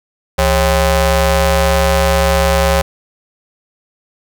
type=ring-modulated tone; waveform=sawtooth; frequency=238.8 Hz; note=A#3; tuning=42 cents sharp; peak=-3 dBFS; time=0.38-2.82 s; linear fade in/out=10 ms; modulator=308 Hz; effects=none